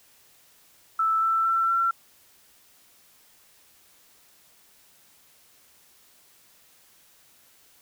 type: tone with pitch steps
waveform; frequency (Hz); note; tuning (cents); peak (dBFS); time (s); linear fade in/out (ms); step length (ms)
sine; 1318.5 / 1330.7 / 1343.1 / 1355.6; E6 / E6 / E6 / E6; 0 / +16 / +32 / +48; -20; 0.99-1.91; 5; 230
effects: white hiss -58 dBFS RMS until 7.81 s